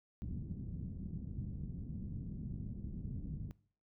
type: low-pass noise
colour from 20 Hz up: white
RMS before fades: -43 dBFS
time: 0.22-3.51 s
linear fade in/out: 0 ms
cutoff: 200 Hz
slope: 24 dB/octave
effects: noise-tail reverb RT60 0.5 s tail -21 dB re dry